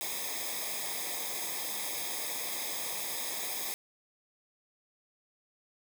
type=noise with comb filter; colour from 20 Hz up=white; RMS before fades=-36 dBFS; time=0.01-3.74 s; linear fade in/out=0 ms; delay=0.69 ms; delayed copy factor=-0.9; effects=none